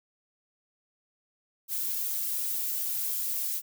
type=noise with flanger; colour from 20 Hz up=violet; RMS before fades=-31 dBFS; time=1.68-3.62 s; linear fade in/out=50 ms; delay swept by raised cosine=2 to 2.7 ms; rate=3.5 Hz; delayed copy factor=-0.75; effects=none